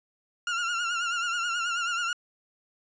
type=tone with vibrato; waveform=30% pulse; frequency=1396.9 Hz; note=F6; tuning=in tune; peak=-24 dBFS; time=0.47-2.13 s; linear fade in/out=2 ms; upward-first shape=triangle; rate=9.3 Hz; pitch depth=73 cents each way; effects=resampled to 16000 Hz